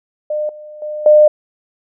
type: tone with level steps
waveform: sine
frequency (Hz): 604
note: D5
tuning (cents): +48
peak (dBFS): -16 / -31 / -21 / -4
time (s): 0.3-1.28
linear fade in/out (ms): 5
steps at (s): 0.49 / 0.82 / 1.06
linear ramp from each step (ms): 2
effects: none